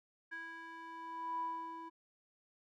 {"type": "tone with band-pass filter sweep", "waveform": "square", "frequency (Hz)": 329.6, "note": "E4", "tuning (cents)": 0, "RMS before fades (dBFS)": -44, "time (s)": [0.31, 1.9], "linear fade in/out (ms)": 20, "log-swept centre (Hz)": [1600, 790], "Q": 8.8, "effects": []}